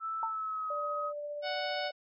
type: tone with pitch glide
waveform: sine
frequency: 1318.5 to 1262.6 Hz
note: E6 to D#6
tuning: 0 to +25 cents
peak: -33 dBFS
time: 0-1.13 s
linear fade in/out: 50 ms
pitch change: -75 cents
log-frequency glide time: 0.24-0.73 s
type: tone with exponential decay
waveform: sine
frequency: 898 Hz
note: A5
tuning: 35 cents sharp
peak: -28 dBFS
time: 0.23-0.4 s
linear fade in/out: 1 ms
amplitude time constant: 35 ms
type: tone with tremolo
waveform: sine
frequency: 587.3 Hz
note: D5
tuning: in tune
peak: -35 dBFS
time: 0.7-1.91 s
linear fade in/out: 5 ms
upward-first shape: triangle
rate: 15 Hz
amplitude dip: 25%
type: harmonic tone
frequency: 740 Hz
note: F#5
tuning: in tune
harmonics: 1 / 2 / 3 / 4 / 5 / 6 / 7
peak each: -37 / -40 / -42 / -43 / -44 / -45 / -45 dBFS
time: 1.42-1.92 s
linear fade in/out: 50 ms
effects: none